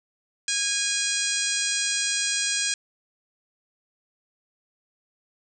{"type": "harmonic tone with a mistuned harmonic", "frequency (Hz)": 821, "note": "G#5", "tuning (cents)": -20, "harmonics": [2, 3, 4, 5, 6, 7, 8, 9, 10], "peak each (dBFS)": [-32, -32, -32, -32, -32, -32, -32, -32, -32], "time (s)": [0.48, 2.74], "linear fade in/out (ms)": 2, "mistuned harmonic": 9, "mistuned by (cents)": -25, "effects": []}